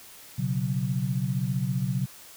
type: chord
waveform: sine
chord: B suspended second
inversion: none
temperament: equal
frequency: 123.47 / 138.59 / 185 Hz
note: B2 / C#3 / F#3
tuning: 0 / 0 / 0 cents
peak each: -29 / -28 / -30 dBFS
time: 0.38-2.06 s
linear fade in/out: 10 ms
effects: white hiss -48 dBFS RMS until 2.36 s